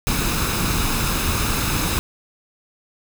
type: noise with comb filter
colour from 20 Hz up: pink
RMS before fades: -21 dBFS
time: 0.07-1.99 s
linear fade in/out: 0 ms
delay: 0.78 ms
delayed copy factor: +0.5
effects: none